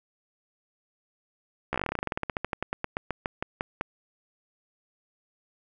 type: slowing click train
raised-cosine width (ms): 0.5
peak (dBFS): -13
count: 30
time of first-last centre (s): 1.73-3.811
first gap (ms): 14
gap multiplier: 1.1
effects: none